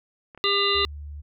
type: clicks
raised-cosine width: 0.5 ms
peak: -29 dBFS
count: 2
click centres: 0.348 / 0.376 s
type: harmonic tone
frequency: 400 Hz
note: G4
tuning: 35 cents sharp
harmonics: 1 / 3 / 5 / 7 / 9 / 10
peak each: -26 / -26 / -30 / -26 / -27 / -26 dBFS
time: 0.44-0.85 s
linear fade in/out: 0 ms
type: tone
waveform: sine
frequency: 73.2 Hz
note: D2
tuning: 5 cents flat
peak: -34 dBFS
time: 0.74-1.22 s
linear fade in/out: 20 ms
effects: none